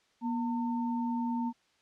sine tone pair together, 239.7 / 905 Hz, A#3 / A5, +48 / +48 cents, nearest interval octave + major seventh, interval 2300 cents, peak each -30 / -36 dBFS, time 0.21-1.53 s, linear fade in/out 50 ms, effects white hiss -69 dBFS RMS until 1.81 s + low-pass 5000 Hz 12 dB/octave

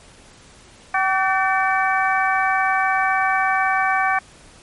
harmonic tone with a mistuned harmonic, 381.9 Hz, G4, 45 cents flat, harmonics 2 / 3 / 4 / 5 / 6, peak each -20 / -22 / -23 / -24 / -25 dBFS, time 0.94-4.19 s, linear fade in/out 5 ms, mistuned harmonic 5, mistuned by -110 cents, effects pink hiss -47 dBFS RMS until 4.62 s + MP3 48 kbps

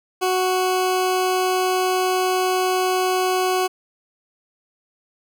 20% pulse tone, 370 Hz, F#4, in tune, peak -13 dBFS, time 0.21-3.68 s, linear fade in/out 20 ms, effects none

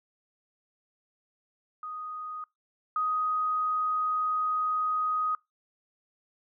sine tone pair in turn, 1244.5 / 1251 Hz, D#6 / D#6, 0 / +9 cents, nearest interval unison, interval 9 cents, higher second, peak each -35 / -25 dBFS, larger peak second, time 1.83-2.44 / 2.96-5.35 s, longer second, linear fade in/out 2 ms, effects noise-tail reverb RT60 0.2 s tail -25 dB re dry

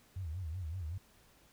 sine tone with vibrato, 85.4 Hz, F2, 38 cents flat, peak -37 dBFS, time 0.16-0.98 s, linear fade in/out 5 ms, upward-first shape sine, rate 5.3 Hz, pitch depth 200 cents each way, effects pink hiss -65 dBFS RMS until 1.52 s

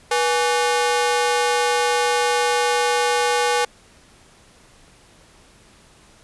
sawtooth ring-modulated tone, 659.3 Hz, E5, in tune, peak -10 dBFS, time 0.11-3.65 s, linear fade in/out 5 ms, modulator 175 Hz, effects pink hiss -51 dBFS RMS until 6.23 s + resampled to 24000 Hz

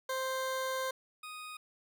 20% pulse tone pair in turn, 523.3 / 1244.6 Hz, C5 / D#6, 0 / 0 cents, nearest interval octave + minor third, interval 1500 cents, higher second, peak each -28 / -38 dBFS, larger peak first, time 0.09-0.91 / 1.23-1.57 s, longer first, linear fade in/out 5 ms, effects none

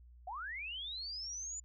sine linear sweep, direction up, 679 to 7100 Hz, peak -40 dBFS, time 0.27-1.6 s, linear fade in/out 5 ms, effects added 60 Hz sine -55 dBFS peak until 1.64 s

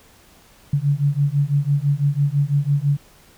sine beating tone pair, 140 / 146 Hz, C#3 / D3, +18 / -10 cents, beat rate 6 Hz, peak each -19 dBFS, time 0.73-2.97 s, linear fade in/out 5 ms, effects pink hiss -51 dBFS RMS until 3.37 s

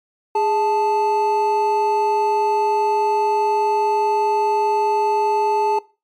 triangle tone pair together, 413.5 / 875.1 Hz, G#4 / A5, -8 / -10 cents, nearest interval octave + minor second, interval 1298 cents, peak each -18 / -15 dBFS, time 0.35-5.79 s, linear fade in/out 5 ms, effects noise-tail reverb RT60 0.3 s tail -20 dB re dry + MP3 96 kbps

